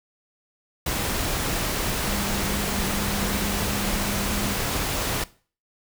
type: tone in noise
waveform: sine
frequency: 201.3 Hz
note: G3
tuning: 46 cents sharp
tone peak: -31 dBFS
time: 2.07-4.55 s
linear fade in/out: 5 ms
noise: pink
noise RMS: -26 dBFS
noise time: 0.86-5.24 s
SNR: -8 dB
effects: noise-tail reverb RT60 0.4 s tail -19 dB re dry